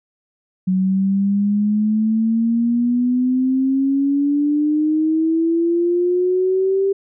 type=exponential sweep; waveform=sine; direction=up; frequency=185 to 394.3 Hz; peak=-14 dBFS; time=0.67-6.93 s; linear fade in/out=10 ms; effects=none